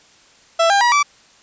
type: tone with pitch steps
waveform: 30% pulse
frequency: 665 / 800 / 962.4 / 1157.8 Hz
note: E5 / G5 / B5 / D6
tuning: +15 / +35 / -45 / -25 cents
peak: -9 dBFS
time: 0.59-1.03 s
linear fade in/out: 10 ms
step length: 110 ms
effects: white hiss -50 dBFS RMS until 1.42 s + resampled to 16000 Hz